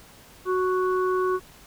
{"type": "harmonic tone", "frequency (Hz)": 370, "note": "F#4", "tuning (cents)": 0, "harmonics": [1, 3, 4], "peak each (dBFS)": [-22, -27, -35], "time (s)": [0.45, 1.4], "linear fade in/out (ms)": 50, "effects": ["pink hiss -50 dBFS RMS until 1.66 s"]}